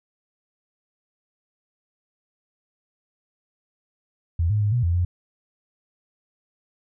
sine tone with pitch steps, 84 / 105.6 / 103.8 / 121.7 / 85.5 / 88.4 Hz, E2 / G#2 / G#2 / B2 / F2 / F2, +33 / +29 / 0 / -25 / -36 / +22 cents, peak -18 dBFS, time 4.39-5.05 s, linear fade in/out 5 ms, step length 110 ms, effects none

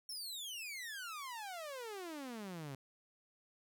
sawtooth exponential sweep, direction down, 5500 to 130.81 Hz, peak -40 dBFS, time 0.09-2.75 s, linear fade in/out 2 ms, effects none

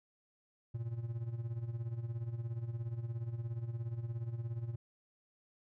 triangle tone with tremolo, 116.54 Hz, A#2, in tune, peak -32 dBFS, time 0.74-4.76 s, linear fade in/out 10 ms, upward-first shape sine, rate 17 Hz, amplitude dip 70%, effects none

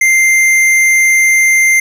triangle tone with hard clipping, 2093 Hz, C7, in tune, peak -8 dBFS, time 0.01-1.8 s, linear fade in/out 5 ms, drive 15 dB, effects none

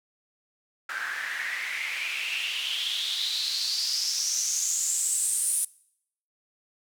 white noise with band-pass filter sweep, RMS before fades -29 dBFS, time 0.89-5.65 s, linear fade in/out 5 ms, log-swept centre 1500 to 9800 Hz, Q 6.5, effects noise-tail reverb RT60 0.7 s tail -23 dB re dry

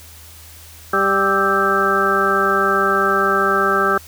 harmonic tone with a mistuned harmonic, 196.4 Hz, G3, 4 cents sharp, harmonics 1 / 2 / 3 / 4 / 6 / 7 / 8, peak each -27 / -20 / -25 / -26 / -21 / -18 / -20 dBFS, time 0.93-3.98 s, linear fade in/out 5 ms, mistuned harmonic 7, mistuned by -79 cents, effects added 80 Hz sine -42 dBFS peak until 4.07 s + white hiss -42 dBFS RMS until 4.07 s

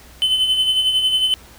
triangle tone with tremolo, 3042 Hz, F#7, 47 cents sharp, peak -11 dBFS, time 0.22-1.34 s, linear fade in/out 0 ms, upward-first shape sine, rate 11 Hz, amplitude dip 50%, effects added 60 Hz sine -45 dBFS peak until 1.58 s + pink hiss -45 dBFS RMS until 1.58 s

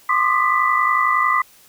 sine tone cluster, 1051 / 1174 / 1225 / 1982 Hz, C6 / D6 / D#6 / B6, +7 / -1 / -27 / +6 cents, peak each -20 dBFS, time 0.09-1.42 s, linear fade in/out 5 ms, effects white hiss -50 dBFS RMS until 1.68 s

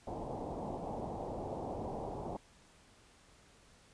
white low-pass noise, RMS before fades -41 dBFS, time 0.07-2.37 s, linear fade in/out 5 ms, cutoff 890 Hz, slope 48 dB/octave, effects pink hiss -63 dBFS RMS until 3.93 s + resampled to 22050 Hz

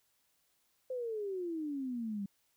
sine exponential sweep, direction down, 522 to 194.2 Hz, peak -35 dBFS, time 0.9-2.26 s, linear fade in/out 5 ms, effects white hiss -75 dBFS RMS until 2.56 s

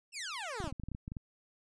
15% pulse exponential sweep, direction down, 2810 to 246.9 Hz, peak -32 dBFS, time 0.12-0.72 s, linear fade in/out 50 ms
clicks, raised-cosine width 5 ms, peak -28 dBFS, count 12, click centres 0.603 / 0.642 / 0.676 / 0.725 / 0.798 / 0.836 / 0.886 / 0.917 / 0.949 / 1.079 / 1.119 / 1.168 s
effects resampled to 22050 Hz

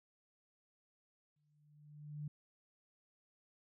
sine tone with exponential growth, 148.7 Hz, D3, 22 cents sharp, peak -39 dBFS, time 1.36-2.28 s, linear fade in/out 5 ms, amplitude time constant 200 ms, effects none

